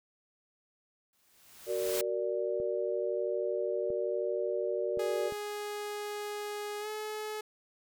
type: noise with exponential growth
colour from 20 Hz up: white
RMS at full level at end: -34 dBFS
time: 1.13-2.01 s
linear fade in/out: 1 ms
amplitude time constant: 190 ms
type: chord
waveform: sine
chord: Gb augmented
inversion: none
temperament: equal with one note detuned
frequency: 373.6 / 466.2 / 587.3 Hz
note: Gb4 / Bb4 / D5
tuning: +17 / 0 / 0 cents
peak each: -34 dBFS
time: 1.66-5.32 s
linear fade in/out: 50 ms
type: clicks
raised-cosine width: 2 ms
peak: -31 dBFS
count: 4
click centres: 2.601 / 3.903 / 4.973 / 5.323 s
type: tone with pitch glide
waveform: sawtooth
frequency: 415.3 to 427.7 Hz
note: G#4 to A4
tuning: 0 to -49 cents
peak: -32 dBFS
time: 4.99-7.41 s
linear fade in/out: 5 ms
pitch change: +51 cents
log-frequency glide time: 6.8-6.88 s
effects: none